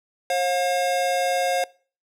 square tone pair together, 538.1 / 715 Hz, C5 / F5, +48 / +41 cents, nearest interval perfect fourth, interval 493 cents, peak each -24 dBFS, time 0.3-1.64 s, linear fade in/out 2 ms, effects noise-tail reverb RT60 0.4 s tail -23 dB re dry + low-pass 12000 Hz 12 dB/octave

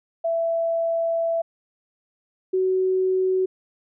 sine tone pair in turn, 665 / 374.4 Hz, E5 / F#4, +15 / +20 cents, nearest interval minor seventh, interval 995 cents, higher first, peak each -20 / -18 dBFS, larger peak second, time 0.24-1.42 / 2.53-3.46 s, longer first, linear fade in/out 10 ms, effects none

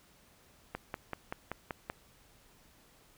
click train, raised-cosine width 0.5 ms, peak -21 dBFS, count 7, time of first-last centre 0.75-1.899 s, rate 5.22 Hz, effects pink hiss -63 dBFS RMS until 3.17 s

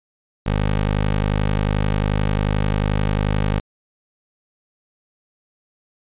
15% pulse tone, 51.3 Hz, G#1, 21 cents flat, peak -11 dBFS, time 0.46-3.6 s, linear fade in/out 5 ms, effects resampled to 8000 Hz

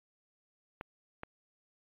clicks, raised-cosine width 0.5 ms, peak -25 dBFS, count 2, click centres 0.811 / 1.234 s, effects resampled to 8000 Hz

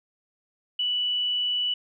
sine tone, 2960 Hz, F#7, in tune, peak -23 dBFS, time 0.79-1.74 s, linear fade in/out 5 ms, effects none

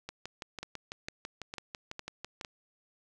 two click trains, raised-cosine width 0.2 ms, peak -22 / -22 dBFS, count 15 / 5, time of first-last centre 0.09-2.412 / 0.63-2.448 s, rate 6.03 / 2.2 Hz, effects none

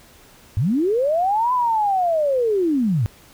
sine linear two-way sweep, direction up then down, 87.5 to 1018 to 96 Hz, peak -16 dBFS, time 0.57-3.06 s, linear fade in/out 0 ms, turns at 1.53 s, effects pink hiss -49 dBFS RMS until 3.33 s

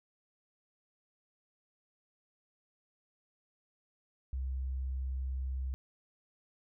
sine tone, 65.41 Hz, C2, in tune, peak -33 dBFS, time 4.33-5.74 s, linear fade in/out 0 ms, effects none

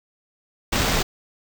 pink noise with sample-and-hold, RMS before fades -21 dBFS, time 0.72-1.03 s, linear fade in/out 10 ms, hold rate 11025 Hz, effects none

